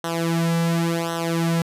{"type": "tone with flanger", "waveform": "sawtooth", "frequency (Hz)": 167.1, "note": "E3", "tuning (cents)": 24, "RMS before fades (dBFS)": -22, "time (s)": [0.04, 1.62], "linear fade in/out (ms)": 2, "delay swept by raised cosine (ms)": [0.42, 2.82], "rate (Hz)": 0.92, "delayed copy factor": -0.9, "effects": ["resampled to 32000 Hz"]}